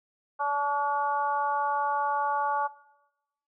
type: harmonic tone with a mistuned harmonic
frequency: 287.6 Hz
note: D4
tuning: 36 cents flat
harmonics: 2 / 3 / 4 / 5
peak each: -36 / -28 / -30 / -35 dBFS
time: 0.39-2.68 s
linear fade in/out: 20 ms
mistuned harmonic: 4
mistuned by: -19 cents
effects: noise-tail reverb RT60 0.9 s tail -18 dB re dry